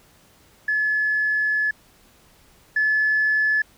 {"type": "tone pair in turn", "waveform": "sine", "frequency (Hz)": [1715, 1724], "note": ["A6", "A6"], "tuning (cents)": [-45, -36], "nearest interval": "unison", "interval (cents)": 9, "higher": "second", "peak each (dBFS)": [-18, -16], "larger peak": "second", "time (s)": [[0.68, 1.71], [2.76, 3.62]], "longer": "first", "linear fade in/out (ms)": 5, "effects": ["tanh soft clip ceiling -12 dBFS", "pink hiss -55 dBFS RMS until 3.77 s"]}